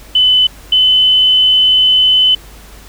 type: tone pair in turn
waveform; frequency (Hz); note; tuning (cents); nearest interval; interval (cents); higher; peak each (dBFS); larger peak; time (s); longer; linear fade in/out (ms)
sine; 3014 / 3026; F#7 / F#7; +31 / +38; unison; 7; second; -6; neither; 0.15-0.47 / 0.72-2.35; second; 5
effects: added 50 Hz sine -36 dBFS peak until 2.88 s + pink hiss -39 dBFS RMS until 2.88 s